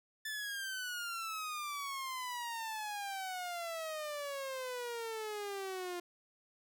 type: exponential sweep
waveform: sawtooth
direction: down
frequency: 1760 to 349.2 Hz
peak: -35 dBFS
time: 0.25-6 s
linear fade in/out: 5 ms
effects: none

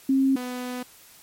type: tone pair in turn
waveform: sine / sawtooth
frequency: 268.3 / 249.2 Hz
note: C4 / B3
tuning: +44 / +16 cents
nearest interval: minor second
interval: 128 cents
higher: first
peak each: -17 / -26 dBFS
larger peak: first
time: 0.09-0.36 / 0.36-0.83 s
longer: second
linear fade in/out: 5 ms
effects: white hiss -51 dBFS RMS until 1.22 s + MP3 64 kbps

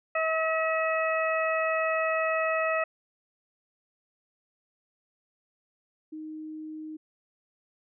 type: harmonic tone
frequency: 642 Hz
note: E5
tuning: 46 cents flat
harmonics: 1 / 2 / 3 / 4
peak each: -27 / -30 / -32 / -33 dBFS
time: 0.15-2.84 s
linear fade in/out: 5 ms
type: tone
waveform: sine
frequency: 311.1 Hz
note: D#4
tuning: in tune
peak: -36 dBFS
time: 6.12-6.97 s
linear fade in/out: 10 ms
effects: none

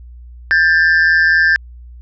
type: tone pair together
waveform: triangle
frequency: 1595.9 / 1760 Hz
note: G6 / A6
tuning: +31 / 0 cents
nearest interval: major second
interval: 169 cents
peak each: -10 dBFS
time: 0.51-1.56 s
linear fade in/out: 0 ms
effects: added 60 Hz sine -33 dBFS peak until 2.01 s + resampled to 16000 Hz

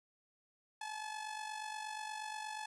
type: tone with amplitude modulation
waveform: sawtooth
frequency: 860 Hz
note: A5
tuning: 40 cents flat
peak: -35 dBFS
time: 0.81-2.66 s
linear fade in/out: 5 ms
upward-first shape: sine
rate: 48.4 Hz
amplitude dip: 60%
effects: resampled to 24000 Hz

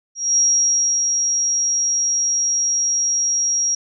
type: tone with ADSR envelope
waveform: sine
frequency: 5650 Hz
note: F8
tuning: 19 cents sharp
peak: -12 dBFS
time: 0.15-3.75 s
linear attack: 220 ms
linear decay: 640 ms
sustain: -4 dB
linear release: 5 ms
effects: none

